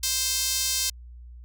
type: tone with high-pass filter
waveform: sawtooth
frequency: 523.3 Hz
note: C5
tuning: in tune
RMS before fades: -26 dBFS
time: 0.03-0.9 s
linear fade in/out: 5 ms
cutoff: 5100 Hz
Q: 1.3
effects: added 60 Hz sine -41 dBFS peak until 1.44 s